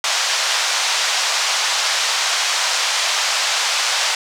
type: band-pass noise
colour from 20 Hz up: white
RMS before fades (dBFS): -19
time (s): 0.04-4.15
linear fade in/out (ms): 2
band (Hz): 650 to 6400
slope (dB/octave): 24
effects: none